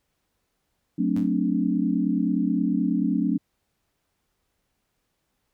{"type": "chord", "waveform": "sine", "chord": "D dominant seventh", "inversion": "first", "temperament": "just", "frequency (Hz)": [183.54, 220.2, 264.3, 293.7], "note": ["F#3", "A3", "C4", "D4"], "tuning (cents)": [-14, 2, 18, 0], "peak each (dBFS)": -26, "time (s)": [0.98, 3.38], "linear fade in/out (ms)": 10}
{"type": "tone with exponential decay", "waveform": "sawtooth", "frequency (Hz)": 103.9, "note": "G#2", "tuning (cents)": 1, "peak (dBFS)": -30, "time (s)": [1.16, 1.37], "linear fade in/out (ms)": 5, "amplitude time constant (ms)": 45}
{"effects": ["pink hiss -75 dBFS RMS until 5.53 s"]}